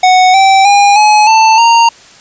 square tone with pitch steps, 740 / 774.1 / 809.8 / 847.1 / 886.1 / 927 Hz, F#5 / G5 / G#5 / G#5 / A5 / A#5, 0 / -22 / -44 / +34 / +12 / -10 cents, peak -4 dBFS, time 0.03-1.89 s, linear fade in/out 5 ms, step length 310 ms, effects white hiss -38 dBFS RMS until 2.2 s + resampled to 16000 Hz

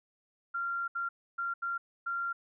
sine tone bursts at uneven times, 1383 Hz, F6, 17 cents flat, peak -31 dBFS, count 5, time 0.54-0.88 / 0.95-1.09 / 1.38-1.54 / 1.62-1.78 / 2.06-2.33 s, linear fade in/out 10 ms, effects none

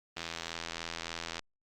click train, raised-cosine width 0.2 ms, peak -19 dBFS, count 103, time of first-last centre 0.17-1.393 s, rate 83.4 Hz, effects Opus 24 kbps

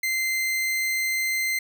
40% pulse tone, 2078 Hz, C7, 12 cents flat, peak -22 dBFS, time 0.03-1.59 s, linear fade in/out 5 ms, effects none

